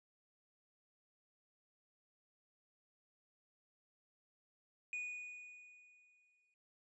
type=tone with exponential decay; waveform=triangle; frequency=2466 Hz; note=D#7; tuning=16 cents flat; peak=-37 dBFS; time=4.93-6.54 s; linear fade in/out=1 ms; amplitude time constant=350 ms; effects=resampled to 22050 Hz